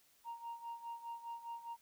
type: tone with tremolo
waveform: sine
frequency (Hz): 932.3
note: A#5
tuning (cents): 0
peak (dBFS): -39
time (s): 0.24-1.77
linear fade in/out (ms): 50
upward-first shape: sine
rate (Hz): 4.9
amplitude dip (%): 80
effects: tanh soft clip ceiling -40 dBFS + white hiss -70 dBFS RMS until 1.81 s